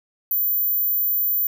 sine tone, 14270 Hz, A9, 23 cents sharp, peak -18 dBFS, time 0.31-1.47 s, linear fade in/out 2 ms, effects none

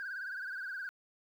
sine tone with vibrato, 1545 Hz, G6, 26 cents flat, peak -36 dBFS, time 0-0.89 s, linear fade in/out 0 ms, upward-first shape triangle, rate 19 Hz, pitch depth 120 cents each way, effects tanh soft clip ceiling -35 dBFS + 11-bit

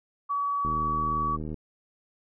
sine tone, 1137 Hz, C#6, 44 cents sharp, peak -25 dBFS, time 0.29-1.37 s, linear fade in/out 20 ms
click train, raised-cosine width 3 ms, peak -23 dBFS, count 70, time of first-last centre 0.65-1.543 s, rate 77.3 Hz
effects none

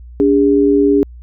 sine tone pair together, 287.2 / 405.5 Hz, D4 / G#4, -39 / -41 cents, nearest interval tritone, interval 598 cents, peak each -11 dBFS, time 0.2-1.03 s, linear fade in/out 0 ms, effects added 60 Hz sine -32 dBFS peak until 1.22 s

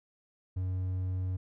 triangle tone, 92.5 Hz, F#2, in tune, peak -28 dBFS, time 0.56-1.37 s, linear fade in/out 10 ms, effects none

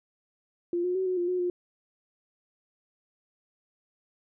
sine tone with pitch steps, 347.4 / 360.2 / 377 / 367.7 / 350.4 / 363.6 / 355.5 Hz, F4 / F#4 / F#4 / F#4 / F4 / F#4 / F4, -9 / -46 / +32 / -11 / +6 / -30 / +31 cents, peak -25 dBFS, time 0.73-1.5 s, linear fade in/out 2 ms, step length 110 ms, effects none

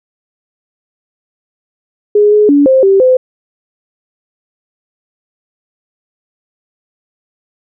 sine tone with pitch steps, 415.7 / 420.8 / 286.3 / 526 / 389.5 / 512 Hz, G#4 / G#4 / D4 / C5 / G4 / C5, +2 / +23 / -44 / +9 / -11 / -38 cents, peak -4 dBFS, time 2.15-3.17 s, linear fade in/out 5 ms, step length 170 ms, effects none

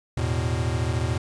square chord, E suspended fourth, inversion none, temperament equal with one note detuned, 82.41 / 109.68 / 123.47 Hz, E2 / A2 / B2, 0 / -5 / 0 cents, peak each -28 dBFS, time 0.17-1.18 s, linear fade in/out 5 ms, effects resampled to 22050 Hz + 10-bit

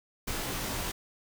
pink noise with comb filter, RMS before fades -34 dBFS, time 0.27-0.92 s, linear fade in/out 10 ms, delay 20 ms, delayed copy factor -0.8, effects none

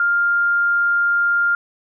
sine tone, 1401 Hz, F6, 5 cents sharp, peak -14 dBFS, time 0-1.55 s, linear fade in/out 2 ms, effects none

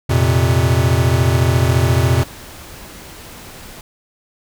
square chord, F suspended fourth, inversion none, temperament equal, 87.31 / 116.54 / 130.81 Hz, F2 / Bb2 / C3, 0 / 0 / 0 cents, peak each -17 dBFS, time 0.09-2.24 s, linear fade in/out 10 ms
pink noise, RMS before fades -36 dBFS, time 1.64-3.81 s, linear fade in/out 2 ms
effects none

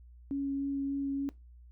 sine tone with vibrato, 277.2 Hz, C#4, in tune, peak -30 dBFS, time 0.31-1.29 s, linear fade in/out 0 ms, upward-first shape sine, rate 3.4 Hz, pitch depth 9 cents each way, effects noise-tail reverb RT60 0.2 s tail -19 dB re dry + added 60 Hz sine -51 dBFS peak until 1.71 s

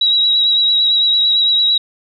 sine tone with vibrato, 3865 Hz, B7, 38 cents flat, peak -10 dBFS, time 0.01-1.78 s, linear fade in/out 5 ms, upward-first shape sine, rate 8.9 Hz, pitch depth 24 cents each way, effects none

